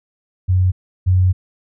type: tone pair in turn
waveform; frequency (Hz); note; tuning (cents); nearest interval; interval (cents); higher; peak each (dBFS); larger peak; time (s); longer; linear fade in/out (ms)
sine; 92.1 / 92.1; F#2 / F#2; -7 / -7; unison; 0; neither; -11 / -10; second; 0.48-0.72 / 1.06-1.33; second; 20
effects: none